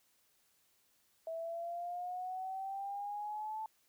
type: exponential sweep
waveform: sine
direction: up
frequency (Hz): 650 to 880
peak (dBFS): -38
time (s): 1.27-3.66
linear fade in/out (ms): 2
effects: white hiss -73 dBFS RMS until 3.88 s